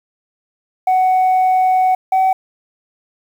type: tone pair in turn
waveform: sine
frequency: 745 / 757.6 Hz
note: F#5 / F#5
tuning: +12 / +41 cents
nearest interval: unison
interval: 29 cents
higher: second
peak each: -8 dBFS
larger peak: neither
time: 0.87-1.95 / 2.12-2.33 s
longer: first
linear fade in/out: 5 ms
effects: tanh soft clip ceiling -9 dBFS + 7-bit